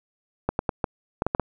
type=clicks; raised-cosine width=1 ms; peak=-8 dBFS; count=8; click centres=0.49 / 0.591 / 0.692 / 0.842 / 1.221 / 1.266 / 1.349 / 1.397 s; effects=none